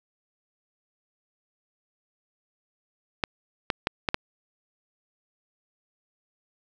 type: clicks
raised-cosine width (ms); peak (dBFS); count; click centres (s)
0.3; -7; 5; 3.238 / 3.702 / 3.871 / 4.088 / 4.144
effects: none